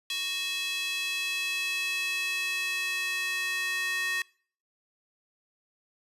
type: tone with high-pass filter sweep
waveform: square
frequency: 370 Hz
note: F#4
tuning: in tune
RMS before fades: -31 dBFS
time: 0.1-4.22 s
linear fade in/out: 2 ms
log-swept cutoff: 3100 to 2000 Hz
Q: 3.4
effects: noise-tail reverb RT60 0.5 s tail -24 dB re dry + resampled to 32000 Hz